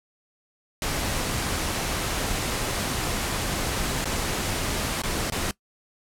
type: noise with dropouts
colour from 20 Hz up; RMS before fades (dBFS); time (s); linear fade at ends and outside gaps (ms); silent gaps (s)
pink; -27; 0.82-5.51; 1; 4.044-4.055 / 5.019-5.035 / 5.3-5.321
effects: noise-tail reverb RT60 0.1 s tail -21 dB re dry + low-pass 12000 Hz 12 dB/octave